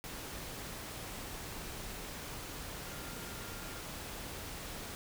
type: tone in noise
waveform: sine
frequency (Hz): 1398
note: F6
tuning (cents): +1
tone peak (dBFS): -54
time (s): 2.86-3.8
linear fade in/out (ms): 0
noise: pink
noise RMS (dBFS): -44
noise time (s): 0.04-4.95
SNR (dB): -13
effects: none

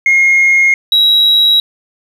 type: tone pair in turn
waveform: sine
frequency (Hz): 2145 / 3864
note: C7 / B7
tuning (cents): +42 / -39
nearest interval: minor seventh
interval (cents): 1019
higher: second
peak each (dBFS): -4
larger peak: neither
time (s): 0.06-0.74 / 0.92-1.6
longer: neither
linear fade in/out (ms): 2
effects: tanh soft clip ceiling -4 dBFS + 7-bit

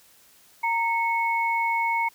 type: tone pair together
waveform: sine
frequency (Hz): 925.6 / 2200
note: A#5 / C#7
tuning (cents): -13 / -14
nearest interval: octave + minor third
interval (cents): 1499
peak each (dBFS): -23 / -26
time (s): 0.63-2.09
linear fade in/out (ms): 10
effects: white hiss -56 dBFS RMS until 2.14 s

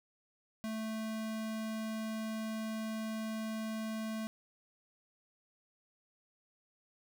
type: tone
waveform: square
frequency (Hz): 220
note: A3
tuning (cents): 0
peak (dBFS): -37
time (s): 0.64-4.27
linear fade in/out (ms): 0
effects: none

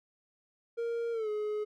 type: tone with pitch glide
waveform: triangle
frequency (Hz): 466.2 to 422.6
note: A#4 to G#4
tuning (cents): 0 to +30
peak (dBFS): -29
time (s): 0.77-1.65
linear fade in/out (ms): 20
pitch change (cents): -170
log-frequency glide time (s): 1.12-1.29
effects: none

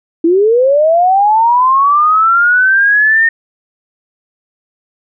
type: linear sweep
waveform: sine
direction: up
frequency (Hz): 320.5 to 1842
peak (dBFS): -6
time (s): 0.24-3.29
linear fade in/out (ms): 5
effects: none

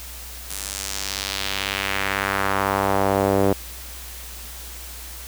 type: tone with band-pass filter sweep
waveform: sawtooth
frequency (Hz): 98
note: G2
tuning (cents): 0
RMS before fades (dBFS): -23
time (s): 0.5-3.53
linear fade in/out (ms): 5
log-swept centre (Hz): 10000 to 450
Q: 1.4
effects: added 60 Hz sine -38 dBFS peak until 5.27 s + white hiss -38 dBFS RMS until 5.27 s

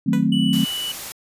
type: chord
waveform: sine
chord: D# diminished seventh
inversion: none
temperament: equal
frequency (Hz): 155.56 / 185 / 220 / 261.6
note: D#3 / F#3 / A3 / C4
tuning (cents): 0 / 0 / 0 / 0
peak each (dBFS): -24 / -21 / -20 / -21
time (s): 0.06-0.65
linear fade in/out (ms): 10
type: tone with exponential decay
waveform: 10% pulse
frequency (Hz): 493.9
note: B4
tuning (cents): 0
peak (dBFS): -18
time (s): 0.13-0.3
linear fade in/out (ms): 1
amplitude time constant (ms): 36
type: tone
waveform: triangle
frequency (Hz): 2960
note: F#7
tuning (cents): 0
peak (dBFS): -23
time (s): 0.32-0.92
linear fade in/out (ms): 5
type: noise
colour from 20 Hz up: white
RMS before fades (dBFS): -32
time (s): 0.53-1.12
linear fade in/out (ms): 0
effects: resampled to 32000 Hz

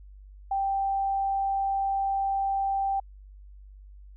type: tone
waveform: sine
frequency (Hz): 784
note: G5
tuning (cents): 0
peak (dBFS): -24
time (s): 0.51-3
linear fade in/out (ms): 5
effects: added 49 Hz sine -45 dBFS peak until 4.16 s

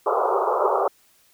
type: band-pass noise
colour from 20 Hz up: pink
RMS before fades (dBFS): -21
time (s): 0.06-0.88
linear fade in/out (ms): 5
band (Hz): 380 to 1300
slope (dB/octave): 96
effects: white hiss -59 dBFS RMS until 1.33 s

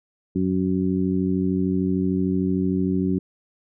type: harmonic tone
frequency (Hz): 93.3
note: F#2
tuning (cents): +15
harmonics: 1 / 2 / 3 / 4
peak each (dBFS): -30 / -22 / -24 / -28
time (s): 0.35-3.19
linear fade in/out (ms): 10
effects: none

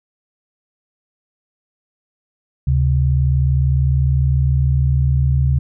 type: tone pair together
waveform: sine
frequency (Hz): 73.42 / 133.26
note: D2 / C3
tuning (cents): 0 / +32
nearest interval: minor seventh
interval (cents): 1032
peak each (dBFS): -15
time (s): 2.67-5.59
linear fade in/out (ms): 5
effects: none

